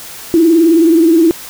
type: tone with vibrato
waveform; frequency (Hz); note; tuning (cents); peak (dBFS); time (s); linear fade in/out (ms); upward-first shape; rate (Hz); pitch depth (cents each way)
sine; 329.6; E4; 0; -5; 0.34-1.31; 0; triangle; 19; 98
effects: white hiss -30 dBFS RMS until 1.49 s